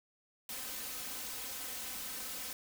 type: noise with comb filter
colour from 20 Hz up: white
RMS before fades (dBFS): -42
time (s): 0.49-2.53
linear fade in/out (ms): 2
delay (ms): 3.9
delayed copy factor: +0.7
effects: none